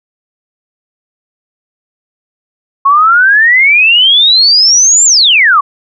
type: exponential two-way sweep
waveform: sine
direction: up then down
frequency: 1084 to 7459 to 1084 Hz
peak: -3 dBFS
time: 2.85-5.61 s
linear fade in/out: 10 ms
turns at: 5.05 s
effects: none